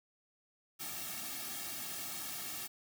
white noise with comb filter, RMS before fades -42 dBFS, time 0.79-2.68 s, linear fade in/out 20 ms, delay 2 ms, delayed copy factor -1, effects none

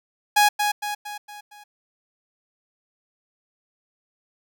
sawtooth tone with echo, 830.6 Hz, G#5, in tune, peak -10 dBFS, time 0.36-0.49 s, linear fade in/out 10 ms, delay 230 ms, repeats 5, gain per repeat -6 dB, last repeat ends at 1.64 s, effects none

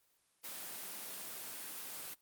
white high-pass noise, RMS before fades -45 dBFS, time 0.43-2.15 s, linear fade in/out 20 ms, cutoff 140 Hz, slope 48 dB/octave, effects white hiss -74 dBFS RMS until 2.21 s + Opus 24 kbps

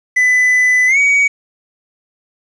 triangle tone with pitch glide, 2000 to 2258 Hz, B6 to C#7, +21 to +31 cents, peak -7 dBFS, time 0.16-1.28 s, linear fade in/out 10 ms, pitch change +210 cents, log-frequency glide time 0.87-0.98 s, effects resampled to 22050 Hz + 7-bit

